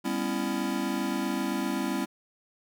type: chord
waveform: square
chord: C# half-diminished seventh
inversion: second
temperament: just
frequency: 199.57 / 249.5 / 277.2 / 332.6 Hz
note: G3 / B3 / C#4 / E4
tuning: +31 / +18 / 0 / +16 cents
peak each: -34 dBFS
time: 0.04-2.06 s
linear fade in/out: 20 ms
effects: none